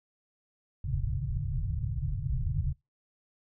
white low-pass noise, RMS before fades -31 dBFS, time 0.84-2.73 s, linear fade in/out 5 ms, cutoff 150 Hz, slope 96 dB/octave, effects noise-tail reverb RT60 0.2 s tail -23 dB re dry

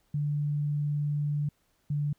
sine tone pair in turn, 146.83 / 146.31 Hz, D3 / D3, 0 / -6 cents, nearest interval unison, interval 6 cents, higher first, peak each -26 dBFS, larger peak neither, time 0.14-1.49 / 1.9-2.13 s, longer first, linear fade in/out 5 ms, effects pink hiss -71 dBFS RMS until 2.18 s

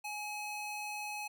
square ring-modulated tone, 1693 Hz, G#6, 33 cents sharp, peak -36 dBFS, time 0.04-1.28 s, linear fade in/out 10 ms, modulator 858 Hz, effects none

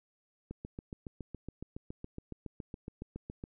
click train, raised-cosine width 3 ms, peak -28 dBFS, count 22, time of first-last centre 0.51-3.439 s, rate 7.17 Hz, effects none

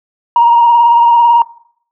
sine tone with vibrato, 942 Hz, A#5, 18 cents sharp, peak -3 dBFS, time 0.36-1.42 s, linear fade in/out 2 ms, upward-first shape square, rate 18 Hz, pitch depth 19 cents each way, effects noise-tail reverb RT60 0.6 s tail -21 dB re dry + tanh soft clip ceiling 0 dBFS

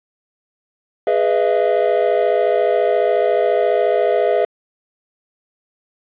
triangle chord, E major seventh, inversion first, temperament equal with one note detuned, 415.3 / 493.9 / 622.3 / 676.6 Hz, G#4 / B4 / D#5 / E5, 0 / 0 / 0 / +45 cents, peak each -17 dBFS, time 1.07-4.45 s, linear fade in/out 2 ms, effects resampled to 8000 Hz + 7-bit

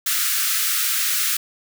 white high-pass noise, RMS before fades -21 dBFS, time 0.06-1.37 s, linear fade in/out 5 ms, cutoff 1200 Hz, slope 96 dB/octave, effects none

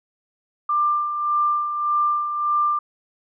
sine tone with tremolo, 1189 Hz, D6, 21 cents sharp, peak -16 dBFS, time 0.69-2.79 s, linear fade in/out 5 ms, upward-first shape sine, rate 1.7 Hz, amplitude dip 55%, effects none

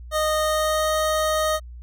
25% pulse tone with pitch glide, 618 to 622.7 Hz, D#5 to D#5, -12 to +1 cents, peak -16 dBFS, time 0.11-1.6 s, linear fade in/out 50 ms, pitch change +13 cents, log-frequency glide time 0.41-0.91 s, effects added 60 Hz sine -36 dBFS peak until 1.82 s

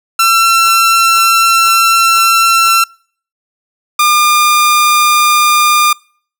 sawtooth tone pair in turn, 1349 / 1205.6 Hz, E6 / D6, +40 / +45 cents, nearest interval major second, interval 195 cents, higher first, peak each -3 dBFS, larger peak neither, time 0.19-2.84 / 3.99-5.93 s, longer first, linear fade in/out 5 ms, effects noise-tail reverb RT60 0.5 s tail -26 dB re dry

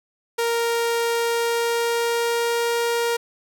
sawtooth tone with pitch glide, 466.2 to 469.4 Hz, A#4 to A#4, 0 to +12 cents, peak -16 dBFS, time 0.38-3.17 s, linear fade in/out 10 ms, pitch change +12 cents, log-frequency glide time 1.13-2.75 s, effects none

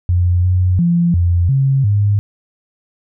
sine tone with pitch steps, 88.7 / 91.3 / 171.9 / 87.1 / 135.6 / 102.4 Hz, F2 / F#2 / F3 / F2 / C#3 / G#2, +27 / -23 / -27 / -4 / -38 / -24 cents, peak -10 dBFS, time 0.09-2.19 s, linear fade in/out 0 ms, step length 350 ms, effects none

